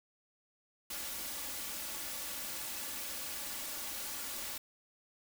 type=noise with comb filter; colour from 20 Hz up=white; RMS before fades=-41 dBFS; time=0.9-4.58 s; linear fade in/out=5 ms; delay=3.5 ms; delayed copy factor=+0.55; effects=none